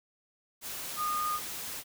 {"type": "tone in noise", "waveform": "sine", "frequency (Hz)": 1225, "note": "D#6", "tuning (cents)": -27, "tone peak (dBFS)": -29, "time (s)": [0.96, 1.4], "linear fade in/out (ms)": 50, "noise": "white", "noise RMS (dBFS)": -39, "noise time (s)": [0.61, 1.84], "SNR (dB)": 7, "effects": []}